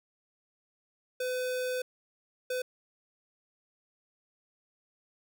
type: tone bursts at uneven times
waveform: square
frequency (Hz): 505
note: B4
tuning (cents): +39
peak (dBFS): -31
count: 2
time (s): 1.2-1.82 / 2.5-2.62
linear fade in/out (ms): 5
effects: none